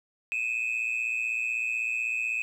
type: tone pair together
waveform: sine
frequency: 2489 / 2605 Hz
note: D#7 / E7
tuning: 0 / -21 cents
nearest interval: minor second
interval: 79 cents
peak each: -28 dBFS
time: 0.32-2.42 s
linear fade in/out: 0 ms
effects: tanh soft clip ceiling -23 dBFS + 10-bit